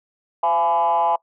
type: tone with frequency modulation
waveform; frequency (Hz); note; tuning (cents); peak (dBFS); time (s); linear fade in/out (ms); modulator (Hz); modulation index
sine; 842; G#5; +24; -15; 0.43-1.16; 5; 163; 1.1
effects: noise-tail reverb RT60 0.1 s tail -21 dB re dry + tanh soft clip ceiling -11 dBFS